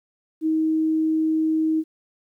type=tone; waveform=sine; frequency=316.4 Hz; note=D#4; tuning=29 cents sharp; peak=-18 dBFS; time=0.41-1.84 s; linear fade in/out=50 ms; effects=10-bit